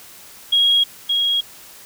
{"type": "tone with echo", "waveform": "sine", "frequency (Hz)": 3292, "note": "G#7", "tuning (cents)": -16, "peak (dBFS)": -11, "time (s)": [0.52, 0.84], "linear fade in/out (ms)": 10, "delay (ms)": 570, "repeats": 1, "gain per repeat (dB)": -4, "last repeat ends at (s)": 1.41, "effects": ["tanh soft clip ceiling -7 dBFS", "white hiss -42 dBFS RMS until 1.85 s"]}